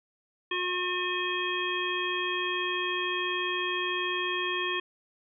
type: harmonic tone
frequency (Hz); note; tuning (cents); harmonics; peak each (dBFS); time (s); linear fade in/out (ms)
360.7; F#4; -44; 1 / 3 / 5 / 7 / 9; -34 / -34 / -34 / -34 / -34; 0.51-4.8; 5
effects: none